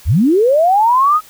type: linear sweep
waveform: sine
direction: up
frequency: 49 to 1283 Hz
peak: -8 dBFS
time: 0.05-1.21 s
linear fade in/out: 50 ms
effects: white hiss -42 dBFS RMS until 1.29 s